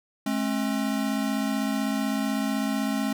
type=tone pair together; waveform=square; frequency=213.3 / 269.2 Hz; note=G#3 / C4; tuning=+46 / +49 cents; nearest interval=major third; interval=403 cents; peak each=-28 dBFS; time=0.26-3.13 s; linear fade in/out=5 ms; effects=none